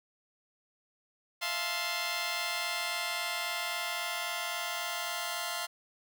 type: chord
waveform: 10% pulse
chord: F major seventh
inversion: third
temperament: just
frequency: 654.8 / 698.5 / 873.1 / 1047.7 Hz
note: E5 / F5 / A5 / C6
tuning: -12 / 0 / -14 / +2 cents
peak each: -32 / -28 / -33 / -29 dBFS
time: 1.41-5.67 s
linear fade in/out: 20 ms
effects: none